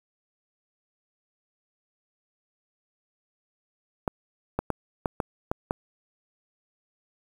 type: clicks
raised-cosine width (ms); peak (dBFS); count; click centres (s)
1; -11; 7; 4.078 / 4.59 / 4.703 / 5.058 / 5.202 / 5.515 / 5.709
effects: 7-bit